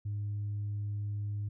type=tone; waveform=sine; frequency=103.1 Hz; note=G#2; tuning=12 cents flat; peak=-31 dBFS; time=0.05-1.49 s; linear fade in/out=10 ms; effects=tanh soft clip ceiling -30 dBFS